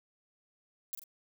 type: noise with echo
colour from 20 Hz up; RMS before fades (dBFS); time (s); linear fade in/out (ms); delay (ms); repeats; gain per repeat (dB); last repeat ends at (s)
violet; -37; 0.93-0.95; 0; 44; 2; -7; 1.038
effects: none